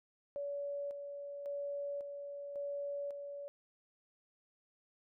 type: tone with tremolo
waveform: sine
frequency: 569 Hz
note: C#5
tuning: 45 cents sharp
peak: -37 dBFS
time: 0.36-3.48 s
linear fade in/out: 0 ms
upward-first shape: square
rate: 0.91 Hz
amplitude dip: 45%
effects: none